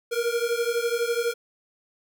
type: beating tone pair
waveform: square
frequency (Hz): 465.1 / 477.1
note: A#4 / A#4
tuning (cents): -4 / +40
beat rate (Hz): 12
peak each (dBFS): -27 / -27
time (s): 0.11-1.34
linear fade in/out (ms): 20
effects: none